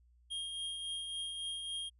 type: tone with tremolo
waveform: square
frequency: 3234 Hz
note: G#7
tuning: 47 cents flat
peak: -37 dBFS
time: 0.3-1.9 s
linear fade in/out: 20 ms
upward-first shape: triangle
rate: 3.6 Hz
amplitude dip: 40%
effects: added 60 Hz sine -63 dBFS peak until 1.99 s + resampled to 32000 Hz